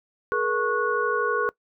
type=tone cluster; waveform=sine; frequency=424.7 / 476.9 / 1102 / 1463 Hz; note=G#4 / A#4 / C#6 / F#6; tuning=+39 / +39 / -11 / -20 cents; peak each=-27 dBFS; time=0.32-1.49 s; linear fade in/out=0 ms; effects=noise-tail reverb RT60 0.1 s tail -22 dB re dry